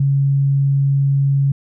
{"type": "tone", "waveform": "sine", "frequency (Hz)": 138.59, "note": "C#3", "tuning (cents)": 0, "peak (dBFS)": -12, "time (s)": [0, 1.52], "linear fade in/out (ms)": 5, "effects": []}